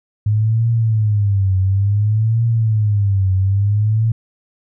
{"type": "tone with vibrato", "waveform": "sine", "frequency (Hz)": 104.5, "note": "G#2", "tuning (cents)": 11, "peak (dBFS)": -12, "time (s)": [0.26, 4.12], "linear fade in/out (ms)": 5, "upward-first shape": "triangle", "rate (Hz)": 0.57, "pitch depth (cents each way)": 190, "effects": []}